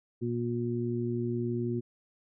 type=harmonic tone; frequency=119.2 Hz; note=A#2; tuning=39 cents sharp; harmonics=1 / 2 / 3; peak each=-33 / -33 / -33 dBFS; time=0.21-1.81 s; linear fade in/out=20 ms; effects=none